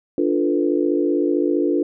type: chord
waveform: sine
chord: B half-diminished seventh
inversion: first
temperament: equal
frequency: 293.7 / 349.2 / 440 / 493.9 Hz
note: D4 / F4 / A4 / B4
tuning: 0 / 0 / 0 / 0 cents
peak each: -20 / -20 / -24 / -26 dBFS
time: 0.18-1.83 s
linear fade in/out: 2 ms
effects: none